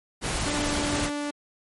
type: noise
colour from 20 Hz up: pink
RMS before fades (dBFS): -28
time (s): 0.21-1.11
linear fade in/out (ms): 50
type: tone with pitch glide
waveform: sawtooth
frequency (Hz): 293.7 to 291.7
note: D4 to D4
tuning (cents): 0 to -12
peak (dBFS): -24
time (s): 0.46-1.31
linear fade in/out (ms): 10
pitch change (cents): -12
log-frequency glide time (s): 0.62-0.7
effects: MP3 48 kbps